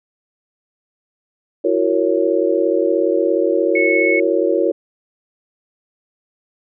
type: chord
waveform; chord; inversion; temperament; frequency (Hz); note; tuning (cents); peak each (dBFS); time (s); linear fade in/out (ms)
sine; F# dominant seventh; third; just; 333 / 370 / 462.5 / 555; E4 / F#4 / A#4 / C#5; +18 / 0 / -14 / +2; -19; 1.64-4.72; 10
type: tone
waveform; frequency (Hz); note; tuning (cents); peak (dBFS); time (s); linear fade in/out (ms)
sine; 2200; C#7; -14; -16; 3.75-4.2; 5
effects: none